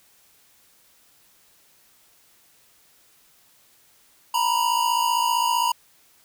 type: tone pair together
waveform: square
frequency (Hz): 932.4 / 987.8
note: A#5 / B5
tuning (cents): 0 / 0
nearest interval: minor second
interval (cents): 100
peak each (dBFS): -23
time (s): 4.34-5.72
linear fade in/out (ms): 5
effects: white hiss -58 dBFS RMS until 6.24 s